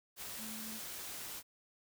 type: tone in noise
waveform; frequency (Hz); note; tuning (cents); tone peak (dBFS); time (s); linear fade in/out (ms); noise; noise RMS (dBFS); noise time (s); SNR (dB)
sine; 220; A3; 0; -47; 0.37-0.81; 50; white; -45; 0.16-1.43; -5
effects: none